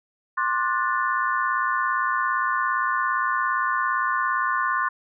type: chord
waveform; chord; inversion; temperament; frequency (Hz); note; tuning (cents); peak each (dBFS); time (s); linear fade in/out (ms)
sine; D dominant seventh; third; just; 1057.2 / 1174.7 / 1468.3 / 1762; C6 / D6 / F#6 / A6; +18 / 0 / -14 / +2; -24 / -28 / -27 / -28; 0.37-4.89; 10
effects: none